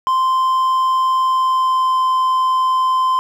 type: tone with pitch glide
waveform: triangle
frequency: 1041 to 1035 Hz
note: C6 to C6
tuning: -9 to -19 cents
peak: -11 dBFS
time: 0.07-3.19 s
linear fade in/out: 0 ms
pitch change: -10 cents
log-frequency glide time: 1.19-2.04 s
effects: none